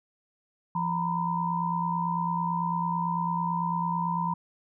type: tone cluster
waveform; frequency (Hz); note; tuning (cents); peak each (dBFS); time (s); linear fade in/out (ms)
sine; 170.9 / 929 / 998; F3 / A#5 / B5; -37 / -6 / +18; -30; 0.75-4.34; 5
effects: none